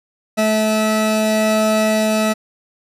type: tone pair together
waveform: 40% pulse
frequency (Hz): 216.9 / 650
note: A3 / E5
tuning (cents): -25 / -24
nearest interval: octave + perfect fifth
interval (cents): 1901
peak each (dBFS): -16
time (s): 0.37-2.34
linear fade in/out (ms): 20
effects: resampled to 32000 Hz